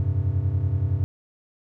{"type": "chord", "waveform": "triangle", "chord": "F suspended second", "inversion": "none", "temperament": "equal", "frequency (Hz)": [87.31, 98, 130.81], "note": ["F2", "G2", "C3"], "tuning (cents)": [0, 0, 0], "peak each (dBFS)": [-24, -21, -26], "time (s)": [0, 1.04], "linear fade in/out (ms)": 0, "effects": []}